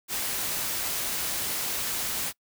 white noise, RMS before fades -30 dBFS, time 0.08-2.33 s, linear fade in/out 50 ms, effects noise-tail reverb RT60 0.1 s tail -24 dB re dry

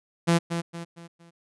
sawtooth tone with echo, 169.2 Hz, E3, 45 cents sharp, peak -14 dBFS, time 0.27-0.39 s, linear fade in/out 20 ms, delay 230 ms, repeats 4, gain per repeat -8 dB, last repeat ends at 1.31 s, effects resampled to 24000 Hz

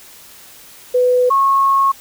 sine tone pair in turn, 497.9 / 1092.8 Hz, B4 / C#6, +14 / -25 cents, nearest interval octave + major second, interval 1361 cents, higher second, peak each -10 dBFS, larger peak neither, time 0.94-1.3 / 1.3-1.92 s, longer second, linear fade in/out 10 ms, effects white hiss -41 dBFS RMS until 2 s

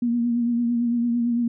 sine tone with vibrato, 237.3 Hz, A#3, 31 cents sharp, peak -19 dBFS, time 0.02-1.48 s, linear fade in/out 5 ms, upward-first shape triangle, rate 8.9 Hz, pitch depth 42 cents each way, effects none

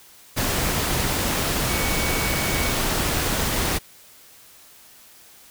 sine tone in noise, 2244 Hz, C#7, 21 cents sharp, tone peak -30 dBFS, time 1.68-2.73 s, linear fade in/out 20 ms, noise pink, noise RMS -23 dBFS, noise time 0.36-3.79 s, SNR -10 dB, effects white hiss -49 dBFS RMS until 5.5 s

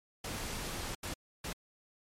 pink noise bursts at uneven times, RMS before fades -39 dBFS, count 3, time 0.24-0.95 / 1.03-1.14 / 1.44-1.53 s, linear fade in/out 5 ms, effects low-pass 12000 Hz 12 dB/octave + MP3 64 kbps

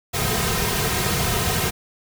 pink noise with comb filter, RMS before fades -22 dBFS, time 0.13-1.71 s, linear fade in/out 20 ms, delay 3.5 ms, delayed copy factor -0.95, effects none

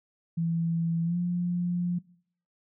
sine tone with pitch glide, 166.5 to 175.99 Hz, E3 to F3, +18 to +14 cents, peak -25 dBFS, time 0.37-1.99 s, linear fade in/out 10 ms, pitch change +96 cents, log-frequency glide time 1.04-1.17 s, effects noise-tail reverb RT60 0.6 s tail -22 dB re dry

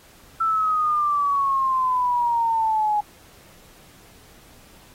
sine exponential sweep, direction down, 1336 to 830.6 Hz, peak -18 dBFS, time 0.4-3.01 s, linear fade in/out 10 ms, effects pink hiss -51 dBFS RMS until 4.94 s + AAC 48 kbps

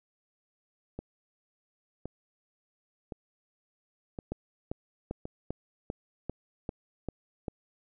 two click trains, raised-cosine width 2 ms, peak -20 / -24 dBFS, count 9 / 5, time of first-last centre 4.32-7.482 / 0.99-5.254 s, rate 2.53 / 0.938 Hz, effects none

